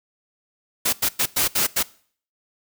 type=noise bursts at uneven times; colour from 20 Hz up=white; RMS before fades=-20 dBFS; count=6; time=0.85-0.93 / 1.02-1.09 / 1.19-1.26 / 1.36-1.48 / 1.55-1.67 / 1.76-1.83 s; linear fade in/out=10 ms; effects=noise-tail reverb RT60 0.5 s tail -21 dB re dry